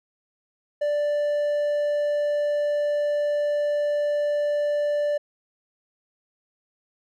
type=tone; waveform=triangle; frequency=587.3 Hz; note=D5; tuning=in tune; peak=-19 dBFS; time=0.81-5.18 s; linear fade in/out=10 ms; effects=none